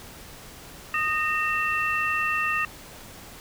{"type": "tone cluster", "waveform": "sine", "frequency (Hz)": [1238, 1844, 2689], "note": ["D#6", "A#6", "E7"], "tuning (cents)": [-9, -19, 34], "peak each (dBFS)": -27, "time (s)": [0.94, 2.65], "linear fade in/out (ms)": 2, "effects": ["pink hiss -44 dBFS RMS until 3.4 s"]}